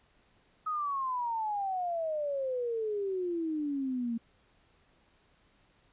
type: exponential sweep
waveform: sine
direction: down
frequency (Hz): 1273 to 226.7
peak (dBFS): -30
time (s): 0.66-4.18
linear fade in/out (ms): 10
effects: pink hiss -67 dBFS RMS until 5.92 s + resampled to 8000 Hz